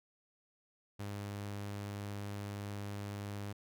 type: tone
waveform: sawtooth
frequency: 101.6 Hz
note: G#2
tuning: 38 cents flat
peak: -36 dBFS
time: 0.99-3.53 s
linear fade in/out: 10 ms
effects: none